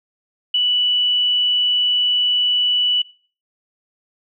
sine tone, 2960 Hz, F#7, in tune, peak -14 dBFS, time 0.54-3.02 s, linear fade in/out 5 ms, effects noise-tail reverb RT60 0.4 s tail -20 dB re dry

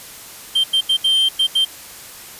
triangle tone bursts at uneven times, 3151 Hz, G7, 8 cents sharp, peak -11 dBFS, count 6, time 0.55-0.64 / 0.73-0.81 / 0.89-0.97 / 1.04-1.29 / 1.39-1.47 / 1.55-1.65 s, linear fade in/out 10 ms, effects white hiss -37 dBFS RMS until 2.39 s + resampled to 32000 Hz

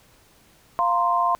sine chord, F suspended fourth, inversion none, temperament equal, 698.5 / 932.3 / 1046.5 Hz, F5 / Bb5 / C6, 0 / 0 / 0 cents, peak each -23 / -26 / -20 dBFS, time 0.79-1.35 s, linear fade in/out 0 ms, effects pink hiss -56 dBFS RMS until 1.39 s

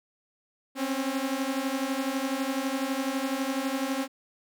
sawtooth beating tone pair, 261.6 / 273.6 Hz, C4 / C#4, 0 / -23 cents, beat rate 12 Hz, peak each -27 / -26 dBFS, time 0.75-4.08 s, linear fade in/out 50 ms, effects none

